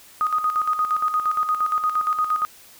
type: tone with tremolo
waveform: sine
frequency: 1244.5 Hz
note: D#6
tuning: in tune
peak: -17 dBFS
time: 0.21-2.45 s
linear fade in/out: 0 ms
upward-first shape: square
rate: 8.6 Hz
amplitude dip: 60%
effects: white hiss -48 dBFS RMS until 2.79 s